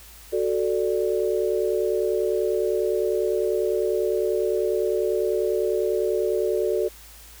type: chord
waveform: sine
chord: D major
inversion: first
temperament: equal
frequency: 370 / 440 / 587.3 Hz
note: F#4 / A4 / D5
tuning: 0 / 0 / 0 cents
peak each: -24 / -24 / -27 dBFS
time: 0.32-6.89 s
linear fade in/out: 20 ms
effects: added 55 Hz sine -48 dBFS peak until 7.4 s + white hiss -47 dBFS RMS until 7.4 s